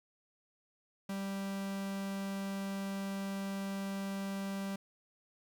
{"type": "tone", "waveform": "45% pulse", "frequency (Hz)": 196, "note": "G3", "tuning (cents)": 0, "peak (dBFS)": -36, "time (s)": [1.09, 4.76], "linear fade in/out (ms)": 5, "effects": ["11-bit"]}